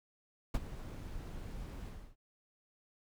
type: noise with ADSR envelope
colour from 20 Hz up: brown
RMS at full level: -29 dBFS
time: 0.54-2.16 s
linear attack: 6 ms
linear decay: 38 ms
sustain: -15 dB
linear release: 300 ms
effects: none